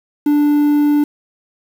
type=tone with quantisation; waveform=triangle; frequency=293.7 Hz; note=D4; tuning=in tune; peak=-8 dBFS; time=0.26-1.04 s; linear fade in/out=5 ms; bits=6; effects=none